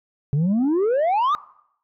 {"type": "exponential sweep", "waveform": "sine", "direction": "up", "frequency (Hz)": [135.6, 1260], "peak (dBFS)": -14, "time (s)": [0.33, 1.35], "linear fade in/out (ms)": 0, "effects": ["noise-tail reverb RT60 0.7 s tail -21 dB re dry", "tanh soft clip ceiling -16 dBFS"]}